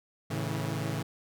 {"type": "chord", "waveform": "sawtooth", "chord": "A major", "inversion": "none", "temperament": "equal with one note detuned", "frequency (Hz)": [110, 138.59, 161.98], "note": ["A2", "C#3", "E3"], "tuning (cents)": [0, 0, -30], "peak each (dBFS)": -31, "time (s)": [0.3, 1.03], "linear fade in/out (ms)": 10, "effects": []}